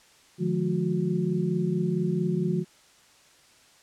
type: tone cluster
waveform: sine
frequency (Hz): 150.4 / 174.9 / 212 / 364.4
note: D3 / F3 / G#3 / F#4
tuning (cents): +42 / +3 / +36 / -26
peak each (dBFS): -30 / -26 / -32 / -30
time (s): 0.38-2.65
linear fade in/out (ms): 50
effects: white hiss -57 dBFS RMS until 3.82 s + low-pass 8000 Hz 12 dB/octave